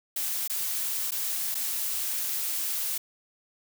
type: noise with dropouts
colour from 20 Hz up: blue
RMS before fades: -30 dBFS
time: 0.16-2.98 s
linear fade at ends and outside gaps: 5 ms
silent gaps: 0.477-0.497 / 1.109-1.118 / 1.545-1.551 s
effects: none